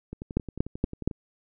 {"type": "two click trains", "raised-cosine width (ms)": 3, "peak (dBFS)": [-10, -23], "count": [4, 12], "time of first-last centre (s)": [[0.37, 1.076], [0.13, 1.112]], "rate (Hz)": [4.25, 11.2], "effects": []}